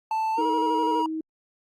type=tone with pitch glide; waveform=triangle; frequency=882 to 956.3 Hz; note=A5 to A#5; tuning=+4 to +44 cents; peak=-21 dBFS; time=0.11-1.06 s; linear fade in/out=2 ms; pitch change=+140 cents; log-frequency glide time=0.34-0.43 s
type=tone with vibrato; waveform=triangle; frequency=451.6 Hz; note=A4; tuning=45 cents sharp; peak=-26 dBFS; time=0.37-1.03 s; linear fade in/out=20 ms; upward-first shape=square; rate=12 Hz; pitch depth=59 cents each way
type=tone; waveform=sine; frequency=317.3 Hz; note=D#4; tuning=34 cents sharp; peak=-27 dBFS; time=0.38-1.21 s; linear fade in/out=5 ms
effects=Opus 48 kbps